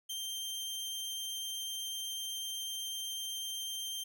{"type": "tone", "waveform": "sawtooth", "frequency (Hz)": 3154, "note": "G7", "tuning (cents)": 10, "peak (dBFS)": -34, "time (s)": [0.09, 4.04], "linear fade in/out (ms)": 10, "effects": []}